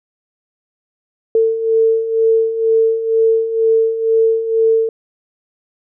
sine beating tone pair, 447.4 / 449.5 Hz, A4 / A4, +29 / +37 cents, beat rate 2.1 Hz, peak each -18 / -12 dBFS, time 1.35-4.89 s, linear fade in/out 2 ms, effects none

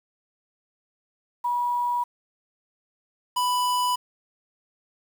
sine / square tone pair in turn, 969 / 991.1 Hz, B5 / B5, -33 / +6 cents, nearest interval unison, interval 39 cents, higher second, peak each -22 / -22 dBFS, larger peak neither, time 1.44-2.04 / 3.36-3.96 s, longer neither, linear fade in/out 10 ms, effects 8-bit

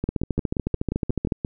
two click trains, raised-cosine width 3 ms, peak -10 / -12 dBFS, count 18 / 9, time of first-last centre 0.09-1.322 / 0.04-1.448 s, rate 13.8 / 5.68 Hz, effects none

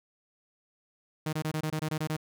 sawtooth tone bursts, 155.56 Hz, D#3, in tune, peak -25 dBFS, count 10, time 1.26-2.166 s, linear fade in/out 5 ms, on 69 ms, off 24 ms, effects none

